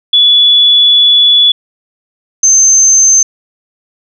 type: tone pair in turn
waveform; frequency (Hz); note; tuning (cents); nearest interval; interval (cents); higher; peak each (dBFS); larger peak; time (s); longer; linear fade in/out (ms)
sine; 3425 / 6260; A7 / G8; -47 / -3; minor seventh; 1044; second; -3; neither; 0.13-1.52 / 2.43-3.23; first; 5
effects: none